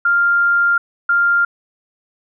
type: tone pair in turn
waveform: sine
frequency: 1397 / 1397 Hz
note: F6 / F6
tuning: 0 / 0 cents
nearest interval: unison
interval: 0 cents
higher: neither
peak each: -11 dBFS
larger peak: neither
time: 0.05-0.78 / 1.09-1.45 s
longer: first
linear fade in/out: 5 ms
effects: none